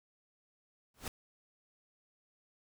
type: noise with exponential growth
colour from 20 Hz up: pink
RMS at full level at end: -36 dBFS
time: 0.94-1.08 s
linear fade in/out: 2 ms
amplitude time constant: 29 ms
effects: none